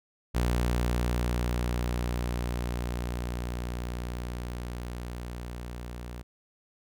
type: tone with level ramp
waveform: sawtooth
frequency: 60.2 Hz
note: B1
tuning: 44 cents flat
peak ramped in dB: -20 to -34 dBFS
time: 0.34-6.23 s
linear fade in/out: 20 ms
effects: none